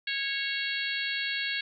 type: harmonic tone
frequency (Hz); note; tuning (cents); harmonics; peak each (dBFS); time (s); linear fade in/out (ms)
550; C#5; -14; 3 / 4 / 5 / 6 / 7 / 8; -34 / -35 / -36 / -37 / -37 / -38; 0.07-1.61; 5
effects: none